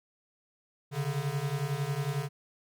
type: beating tone pair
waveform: square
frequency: 135.8 / 146.8 Hz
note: C#3 / D3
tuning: -35 / 0 cents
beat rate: 11 Hz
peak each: -34 / -33 dBFS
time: 0.91-2.29 s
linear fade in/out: 50 ms
effects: none